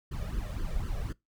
brown noise with flanger, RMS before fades -33 dBFS, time 0.11-1.13 s, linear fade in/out 10 ms, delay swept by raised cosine 0.63 to 1.73 ms, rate 4 Hz, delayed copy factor +0.95, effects noise-tail reverb RT60 0.2 s tail -24 dB re dry

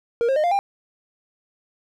triangle tone with pitch steps, 468.8 / 535.4 / 611.5 / 698.4 / 797.6 Hz, A#4 / C5 / D#5 / F5 / G5, +10 / +40 / -30 / 0 / +30 cents, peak -15 dBFS, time 0.21-0.59 s, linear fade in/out 0 ms, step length 76 ms, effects none

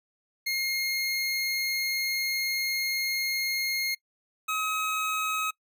25% pulse tone pair in turn, 2141 / 1273 Hz, C7 / D#6, +39 / +39 cents, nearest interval major sixth, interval 900 cents, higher first, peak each -23 dBFS, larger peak neither, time 0.46-3.95 / 4.48-5.51 s, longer first, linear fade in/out 10 ms, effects noise-tail reverb RT60 0.1 s tail -24 dB re dry

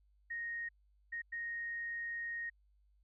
sine tone bursts at uneven times, 1864.7 Hz, A#6, in tune, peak -38 dBFS, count 3, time 0.3-0.69 / 1.12-1.22 / 1.32-2.5 s, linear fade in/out 10 ms, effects added 50 Hz sine -67 dBFS peak until 3.03 s

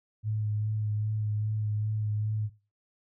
sine tone with vibrato, 106.7 Hz, G#2, 47 cents sharp, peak -27 dBFS, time 0.23-2.5 s, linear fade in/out 50 ms, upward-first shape sine, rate 2.5 Hz, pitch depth 21 cents each way, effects noise-tail reverb RT60 0.3 s tail -17 dB re dry

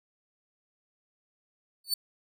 sawtooth tone with exponential growth, 4495 Hz, C#8, 23 cents sharp, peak -19 dBFS, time 1.84-1.94 s, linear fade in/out 5 ms, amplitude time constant 20 ms, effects none

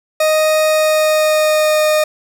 40% pulse tone with pitch glide, 622.3 to 614.1 Hz, D#5 to D#5, 0 to -23 cents, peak -10 dBFS, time 0.2-2.04 s, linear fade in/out 5 ms, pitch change -23 cents, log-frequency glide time 0.64-1.84 s, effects 7-bit

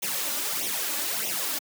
white noise with flanger, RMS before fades -29 dBFS, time 0.02-1.59 s, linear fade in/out 10 ms, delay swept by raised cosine 0.32 to 3.52 ms, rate 1.6 Hz, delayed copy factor +0.75, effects high-pass 200 Hz 12 dB/octave

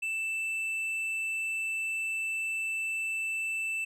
sine tone with tanh clipping, 2651 Hz, E7, 9 cents sharp, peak -31 dBFS, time 0.02-3.85 s, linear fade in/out 10 ms, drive 6 dB, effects none

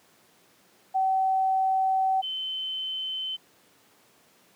sine tone pair in turn, 763 / 3065 Hz, G5 / G7, -47 / -40 cents, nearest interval 2 octaves, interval 2407 cents, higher second, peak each -21 / -29 dBFS, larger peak first, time 0.94-2.22 / 2.22-3.37 s, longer first, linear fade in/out 20 ms, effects pink hiss -60 dBFS RMS until 4.55 s + high-pass 200 Hz 12 dB/octave

